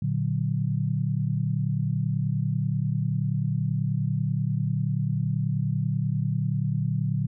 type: chord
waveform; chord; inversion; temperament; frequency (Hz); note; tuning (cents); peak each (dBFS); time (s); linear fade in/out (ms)
sine; Bb augmented; none; equal; 116.54 / 146.83 / 185; Bb2 / D3 / F#3; 0 / 0 / 0; -27 / -26 / -30; 0.02-7.27; 5
effects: none